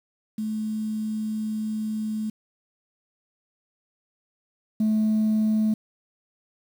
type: tone pair in turn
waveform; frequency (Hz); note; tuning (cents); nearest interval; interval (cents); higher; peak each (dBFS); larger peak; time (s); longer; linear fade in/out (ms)
sine; 216.5 / 216.5; A3 / A3; -28 / -28; unison; 0; neither; -25 / -17; second; 0.38-2.3 / 4.8-5.74; first; 5
effects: tanh soft clip ceiling -17 dBFS + 8-bit